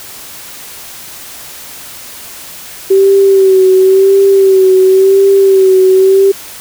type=tone with vibrato; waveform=sine; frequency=384.1 Hz; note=G4; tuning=35 cents flat; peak=-3 dBFS; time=2.9-6.32 s; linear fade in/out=10 ms; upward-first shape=sine; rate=0.94 Hz; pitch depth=40 cents each way; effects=white hiss -29 dBFS RMS until 6.6 s